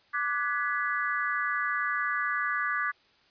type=chord; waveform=sine; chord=G# half-diminished seventh; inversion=second; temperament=equal with one note detuned; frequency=1174.7 / 1480 / 1691.2 / 1975.5 Hz; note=D6 / F#6 / G#6 / B6; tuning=0 / 0 / +31 / 0 cents; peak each=-31 / -33 / -31 / -35 dBFS; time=0.13-2.92 s; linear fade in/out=20 ms; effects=white hiss -63 dBFS RMS until 3.3 s + resampled to 11025 Hz